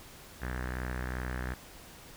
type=tone with low-pass filter; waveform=sawtooth; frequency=62.6 Hz; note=B1; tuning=24 cents sharp; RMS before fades=-36 dBFS; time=0.41-1.55 s; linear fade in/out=20 ms; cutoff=1700 Hz; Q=4.9; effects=pink hiss -51 dBFS RMS until 2.16 s